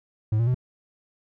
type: tone with pitch steps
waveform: triangle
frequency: 108.2 / 116.64 / 125.73 Hz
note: A2 / A#2 / B2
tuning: -29 / +1 / +31 cents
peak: -17 dBFS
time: 0.32-0.545 s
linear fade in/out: 5 ms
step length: 75 ms
effects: none